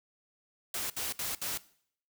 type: noise bursts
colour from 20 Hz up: white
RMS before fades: -35 dBFS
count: 4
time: 0.74-1.575 s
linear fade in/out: 2 ms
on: 160 ms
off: 65 ms
effects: noise-tail reverb RT60 0.6 s tail -19 dB re dry